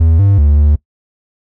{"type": "tone with pitch steps", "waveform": "triangle", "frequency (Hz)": [81.2, 99.5, 73, 74], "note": ["E2", "G2", "D2", "D2"], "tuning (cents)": [-26, 26, -10, 14], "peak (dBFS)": -4, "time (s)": [0, 0.76], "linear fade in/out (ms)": 10, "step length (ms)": 190, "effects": ["noise-tail reverb RT60 0.1 s tail -21 dB re dry"]}